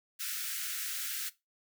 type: high-pass noise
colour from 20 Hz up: white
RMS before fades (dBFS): -37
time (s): 0.19-1.3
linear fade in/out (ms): 20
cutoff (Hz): 1300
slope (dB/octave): 96
effects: noise-tail reverb RT60 0.2 s tail -17 dB re dry